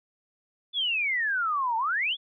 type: exponential two-way sweep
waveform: sine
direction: down then up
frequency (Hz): 3520 to 876 to 3520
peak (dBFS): -24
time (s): 0.73-2.17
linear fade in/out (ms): 50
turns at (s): 1.77
effects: none